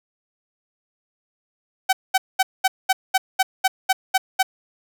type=tone bursts; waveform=sawtooth; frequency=762 Hz; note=G5; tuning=49 cents flat; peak=-10 dBFS; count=11; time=1.89-4.43 s; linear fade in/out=10 ms; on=40 ms; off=210 ms; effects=none